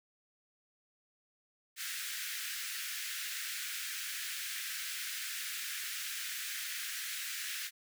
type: high-pass noise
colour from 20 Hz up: pink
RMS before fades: -40 dBFS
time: 1.76-7.71 s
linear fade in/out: 50 ms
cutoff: 1500 Hz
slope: 48 dB/octave
effects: none